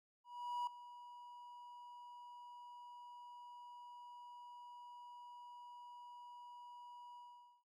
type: tone with ADSR envelope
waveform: triangle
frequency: 970 Hz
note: B5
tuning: 31 cents flat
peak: -35 dBFS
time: 0.24-7.64 s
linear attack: 430 ms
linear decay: 3 ms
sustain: -16 dB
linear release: 480 ms
effects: none